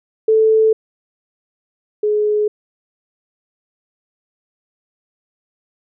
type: tone pair in turn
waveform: sine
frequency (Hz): 439.5 / 421.3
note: A4 / G#4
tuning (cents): -2 / +25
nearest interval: minor second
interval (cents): 73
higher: first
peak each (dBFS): -9 / -13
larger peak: first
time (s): 0.28-0.73 / 2.03-2.48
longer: neither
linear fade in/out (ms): 5
effects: none